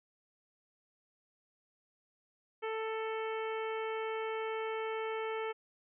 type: harmonic tone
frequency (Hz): 442.2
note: A4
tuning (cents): +9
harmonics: 1 / 2 / 3 / 4 / 5 / 6 / 7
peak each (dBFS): -36 / -42 / -44 / -49 / -46 / -52 / -53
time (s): 2.62-5.53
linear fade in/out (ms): 20
effects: none